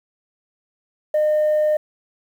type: tone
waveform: sine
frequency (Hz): 609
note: D#5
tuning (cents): -37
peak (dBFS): -13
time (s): 1.14-1.77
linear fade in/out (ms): 5
effects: tanh soft clip ceiling -13 dBFS + 8-bit